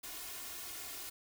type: noise with comb filter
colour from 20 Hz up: white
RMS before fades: -45 dBFS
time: 0.03-1.1 s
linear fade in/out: 10 ms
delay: 2.8 ms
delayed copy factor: +0.95
effects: none